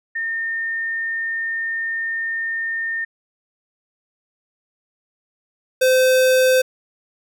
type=tone pair in turn; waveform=sine / square; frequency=1820 / 515.2 Hz; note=A#6 / C5; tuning=-42 / -27 cents; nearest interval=octave + minor seventh; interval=2185 cents; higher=first; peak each=-21 / -13 dBFS; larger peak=second; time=0.15-3.05 / 5.81-6.62 s; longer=first; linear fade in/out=10 ms; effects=none